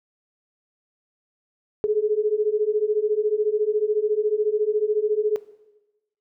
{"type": "beating tone pair", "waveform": "sine", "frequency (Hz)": [416.5, 430.5], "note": ["G#4", "A4"], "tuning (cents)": [5, -38], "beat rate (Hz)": 14, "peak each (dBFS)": -22, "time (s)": [1.84, 5.36], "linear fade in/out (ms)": 0, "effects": ["noise-tail reverb RT60 1.0 s tail -17 dB re dry"]}